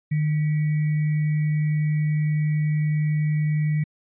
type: tone with sample-and-hold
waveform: sine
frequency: 151.8 Hz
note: D#3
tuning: 42 cents flat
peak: -19 dBFS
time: 0.11-3.84 s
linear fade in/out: 10 ms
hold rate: 2100 Hz
effects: resampled to 8000 Hz